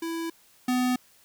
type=tone pair in turn; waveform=square; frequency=330.8 / 250.9 Hz; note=E4 / B3; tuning=+6 / +28 cents; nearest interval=perfect fourth; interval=478 cents; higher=first; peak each=-30 / -23 dBFS; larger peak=second; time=0.02-0.3 / 0.68-0.96 s; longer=neither; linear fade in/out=5 ms; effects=white hiss -59 dBFS RMS until 1.24 s